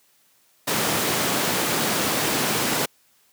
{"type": "high-pass noise", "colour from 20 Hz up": "pink", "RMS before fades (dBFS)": -23, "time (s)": [0.67, 2.86], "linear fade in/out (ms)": 10, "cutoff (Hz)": 160, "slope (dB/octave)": 12, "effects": ["white hiss -61 dBFS RMS until 3.32 s", "high-pass 100 Hz 12 dB/octave"]}